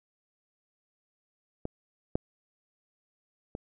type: clicks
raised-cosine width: 2 ms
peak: -20 / -13 / -23 dBFS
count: 3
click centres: 1.654 / 2.155 / 3.551 s
effects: none